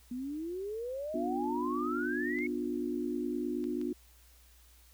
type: exponential sweep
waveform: sine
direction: up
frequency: 240 to 2217 Hz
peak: -35 dBFS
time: 0.11-2.47 s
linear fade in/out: 5 ms
type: chord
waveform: sine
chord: B diminished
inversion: none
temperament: just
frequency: 246.9 / 296.3 / 355.6 Hz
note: B3 / D4 / F4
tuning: 0 / +15 / +31 cents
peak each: -36 dBFS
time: 1.14-3.93 s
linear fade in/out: 5 ms
type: clicks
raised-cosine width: 0.2 ms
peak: -35 dBFS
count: 3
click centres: 2.388 / 3.641 / 3.814 s
effects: added 60 Hz sine -59 dBFS peak until 4.93 s + white hiss -63 dBFS RMS until 4.93 s